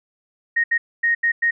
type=tone bursts at uneven times; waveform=sine; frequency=1864.7 Hz; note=A#6; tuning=in tune; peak=-15 dBFS; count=5; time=0.56-0.64 / 0.71-0.78 / 1.03-1.15 / 1.23-1.32 / 1.42-1.51 s; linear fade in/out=10 ms; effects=none